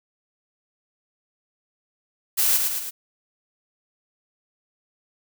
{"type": "noise with echo", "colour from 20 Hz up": "blue", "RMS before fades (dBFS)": -20, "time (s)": [2.37, 2.58], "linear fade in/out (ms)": 20, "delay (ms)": 110, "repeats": 3, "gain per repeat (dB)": -4, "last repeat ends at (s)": 2.91, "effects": []}